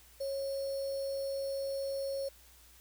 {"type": "tone with sample-and-hold", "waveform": "sine", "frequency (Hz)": 548, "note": "C#5", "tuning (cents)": -20, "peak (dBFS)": -33, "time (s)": [0.2, 2.29], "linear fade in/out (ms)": 10, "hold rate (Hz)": 4900, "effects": ["added 60 Hz sine -61 dBFS peak until 2.8 s", "white hiss -60 dBFS RMS until 2.8 s"]}